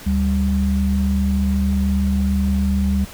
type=tone pair together; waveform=sine; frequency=73.42 / 196 Hz; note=D2 / G3; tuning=0 / 0 cents; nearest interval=octave + perfect fourth; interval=1700 cents; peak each=-18 dBFS; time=0.06-3.05 s; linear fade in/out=10 ms; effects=pink hiss -38 dBFS RMS until 3.13 s